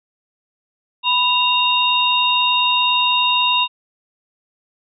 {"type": "tone cluster", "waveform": "sine", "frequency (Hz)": [991, 2781, 3708], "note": ["B5", "F7", "A#7"], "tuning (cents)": [6, -8, -10], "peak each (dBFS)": -18, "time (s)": [1.03, 3.68], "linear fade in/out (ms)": 50, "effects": []}